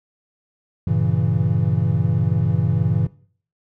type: chord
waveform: triangle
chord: G diminished seventh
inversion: none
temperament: equal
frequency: 98 / 116.54 / 138.59 / 164.81 Hz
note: G2 / Bb2 / Db3 / Fb3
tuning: 0 / 0 / 0 / 0 cents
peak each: -20 dBFS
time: 0.87-3.07 s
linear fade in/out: 5 ms
effects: noise-tail reverb RT60 0.5 s tail -19 dB re dry